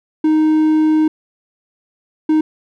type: tone bursts at uneven times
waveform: triangle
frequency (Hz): 311.1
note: D#4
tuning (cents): 0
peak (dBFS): -8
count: 2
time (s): 0.24-1.08 / 2.29-2.41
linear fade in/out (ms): 5
effects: none

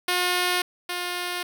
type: tone pair in turn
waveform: 5% pulse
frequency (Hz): 358.7 / 355.4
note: F4 / F4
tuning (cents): +46 / +30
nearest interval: unison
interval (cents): 16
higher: first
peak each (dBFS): -10 / -16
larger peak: first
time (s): 0.08-0.62 / 0.89-1.43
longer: neither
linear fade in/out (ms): 5
effects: none

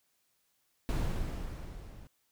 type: noise with level ramp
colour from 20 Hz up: brown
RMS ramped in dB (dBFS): -29 to -50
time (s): 0.89-2.07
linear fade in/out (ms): 0
effects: white hiss -75 dBFS RMS until 2.31 s

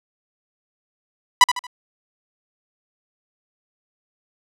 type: tone with echo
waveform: sawtooth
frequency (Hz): 989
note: B5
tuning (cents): +2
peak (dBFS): -3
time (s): 1.41-1.44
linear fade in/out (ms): 2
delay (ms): 76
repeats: 3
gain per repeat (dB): -9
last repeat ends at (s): 1.668
effects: low-pass 9000 Hz 12 dB/octave

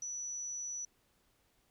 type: tone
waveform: sine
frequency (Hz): 5920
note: F#8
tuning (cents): 0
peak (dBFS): -38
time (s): 0.02-0.85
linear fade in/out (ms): 2
effects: pink hiss -73 dBFS RMS until 1.7 s

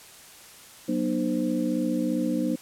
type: tone cluster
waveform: sine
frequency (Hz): 186.2 / 241.1 / 304 / 518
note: F#3 / B3 / D#4 / C5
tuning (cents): +11 / -41 / -40 / -17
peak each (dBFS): -31 / -27 / -27 / -33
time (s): 0.88-2.56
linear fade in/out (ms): 10
effects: white hiss -48 dBFS RMS until 2.61 s + low-pass 12000 Hz 12 dB/octave

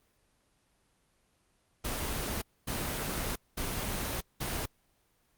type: noise bursts at uneven times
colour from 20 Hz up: pink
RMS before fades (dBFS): -34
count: 4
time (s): 1.84-2.42 / 2.67-3.36 / 3.57-4.21 / 4.4-4.66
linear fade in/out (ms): 10
effects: pink hiss -71 dBFS RMS until 5.37 s + Opus 24 kbps

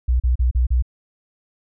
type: tone bursts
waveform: sine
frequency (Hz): 61.74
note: B1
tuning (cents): 0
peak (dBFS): -13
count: 5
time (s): 0.08-0.824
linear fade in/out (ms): 10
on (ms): 120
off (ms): 36
effects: tanh soft clip ceiling -9 dBFS

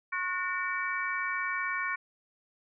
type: harmonic tone with a mistuned harmonic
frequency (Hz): 364.1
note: F#4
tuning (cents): -28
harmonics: 3 / 4 / 5 / 6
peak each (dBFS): -35 / -35 / -35 / -35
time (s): 0.12-1.96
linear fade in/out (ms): 10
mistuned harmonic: 6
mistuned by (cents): +81
effects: none

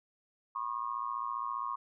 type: tone with amplitude modulation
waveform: sine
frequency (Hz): 1088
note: C#6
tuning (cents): -33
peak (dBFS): -29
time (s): 0.55-1.76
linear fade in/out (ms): 10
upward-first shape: sine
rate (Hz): 115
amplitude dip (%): 100
effects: none

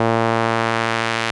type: tone with band-pass filter sweep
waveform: sawtooth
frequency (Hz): 114.1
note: A#2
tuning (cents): -37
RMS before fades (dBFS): -19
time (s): 0-1.31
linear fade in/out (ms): 5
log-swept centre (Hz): 690 to 2400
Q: 0.81
effects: resampled to 24000 Hz

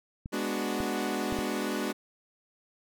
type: clicks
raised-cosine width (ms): 5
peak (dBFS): -25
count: 4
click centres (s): 0.259 / 0.804 / 1.325 / 1.388
type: chord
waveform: sawtooth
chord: G# half-diminished seventh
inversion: none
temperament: equal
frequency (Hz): 207.7 / 246.9 / 293.7 / 370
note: G#3 / B3 / D4 / F#4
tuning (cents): 0 / 0 / 0 / 0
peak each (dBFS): -31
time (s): 0.32-1.93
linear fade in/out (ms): 20
effects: none

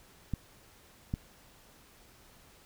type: clicks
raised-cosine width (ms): 5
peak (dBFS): -19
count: 2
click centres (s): 0.337 / 1.139
effects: pink hiss -59 dBFS RMS until 2.65 s

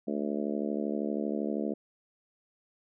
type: harmonic tone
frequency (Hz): 72.7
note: D2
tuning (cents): -17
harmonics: 3 / 4 / 5 / 6 / 7 / 8 / 9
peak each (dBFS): -33 / -35 / -37 / -39 / -40 / -41 / -42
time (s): 0.07-1.74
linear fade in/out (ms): 10
effects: none

